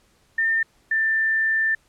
sine tone pair in turn, 1806 / 1780.1 Hz, A6 / A6, +45 / +20 cents, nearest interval unison, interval 25 cents, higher first, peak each -18 dBFS, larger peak neither, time 0.38-0.63 / 0.91-1.75 s, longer second, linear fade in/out 5 ms, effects pink hiss -61 dBFS RMS until 1.88 s + low-pass 11000 Hz 12 dB/octave

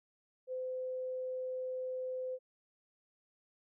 sine tone, 512 Hz, C5, 38 cents flat, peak -36 dBFS, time 0.47-2.39 s, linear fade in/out 50 ms, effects none

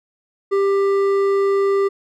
sine tone with hard clipping, 395.1 Hz, G4, 14 cents sharp, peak -16 dBFS, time 0.51-1.89 s, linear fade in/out 20 ms, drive 8 dB, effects none

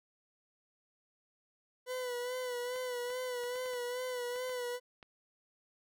40% pulse tone with vibrato, 496.9 Hz, B4, 11 cents sharp, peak -35 dBFS, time 1.86-4.8 s, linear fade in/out 50 ms, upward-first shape sine, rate 2.4 Hz, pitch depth 44 cents each way
clicks, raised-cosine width 0.3 ms, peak -36 dBFS, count 9, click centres 2.76 / 3.103 / 3.437 / 3.557 / 3.659 / 3.735 / 4.36 / 4.495 / 5.028 s
effects none

